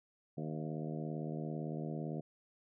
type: harmonic tone with a mistuned harmonic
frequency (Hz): 77.78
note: D#2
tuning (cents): 0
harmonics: 2 / 3 / 4 / 5 / 6 / 7 / 8 / 9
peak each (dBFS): -40 / -44 / -46 / -48 / -50 / -51 / -52 / -53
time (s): 0.37-2.21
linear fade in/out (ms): 10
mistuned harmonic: 8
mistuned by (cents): +41
effects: none